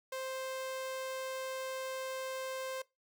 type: tone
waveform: sawtooth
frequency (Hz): 524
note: C5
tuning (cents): +2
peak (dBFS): -34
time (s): 0.12-2.82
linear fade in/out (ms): 5
effects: noise-tail reverb RT60 0.2 s tail -20 dB re dry